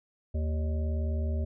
harmonic tone with a mistuned harmonic, 77.3 Hz, D#2, 11 cents flat, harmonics 1 / 3 / 5 / 7 / 8, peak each -27 / -39 / -44 / -46 / -44 dBFS, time 0.34-1.45 s, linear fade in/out 10 ms, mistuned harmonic 7, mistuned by +58 cents, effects none

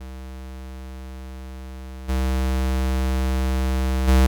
square tone with level steps, 65 Hz, C2, 11 cents flat, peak -34 / -20 / -13 dBFS, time 0-4.27 s, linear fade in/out 10 ms, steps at 2.08 / 4.07 s, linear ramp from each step 20 ms, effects none

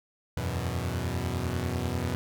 sawtooth chord, E suspended second, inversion none, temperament equal, 82.41 / 92.5 / 123.47 Hz, E2 / F#2 / B2, 0 / 0 / 0 cents, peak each -29 dBFS, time 0.37-2.15 s, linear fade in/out 0 ms, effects none

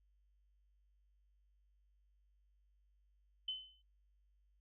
sine tone with exponential decay, 3042 Hz, F#7, 47 cents sharp, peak -35 dBFS, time 3.48-3.82 s, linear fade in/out 5 ms, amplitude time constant 72 ms, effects noise-tail reverb RT60 0.1 s tail -19 dB re dry + added 50 Hz sine -70 dBFS peak until 4.6 s

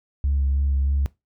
sine tone with vibrato, 69.1 Hz, C#2, 5 cents flat, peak -17 dBFS, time 0.24-1.06 s, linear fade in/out 0 ms, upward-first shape sine, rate 3.2 Hz, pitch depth 24 cents each way, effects noise-tail reverb RT60 0.2 s tail -21 dB re dry + tanh soft clip ceiling -15 dBFS

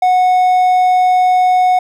triangle tone, 734 Hz, F#5, 14 cents flat, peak -6 dBFS, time 0.02-1.79 s, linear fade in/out 5 ms, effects none

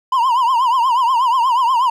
triangle tone with vibrato, 987.8 Hz, B5, in tune, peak -10 dBFS, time 0.12-1.9 s, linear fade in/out 5 ms, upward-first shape triangle, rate 8.3 Hz, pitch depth 160 cents each way, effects none

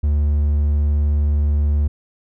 triangle tone, 73.42 Hz, D2, in tune, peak -12 dBFS, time 0.03-1.88 s, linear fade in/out 10 ms, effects none

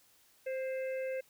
harmonic tone with a mistuned harmonic, 523.3 Hz, C5, in tune, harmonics 1 / 3 / 4 / 5, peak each -34 / -50 / -48 / -51 dBFS, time 0.46-1.21 s, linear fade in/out 10 ms, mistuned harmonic 3, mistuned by +30 cents, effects white hiss -66 dBFS RMS until 1.29 s

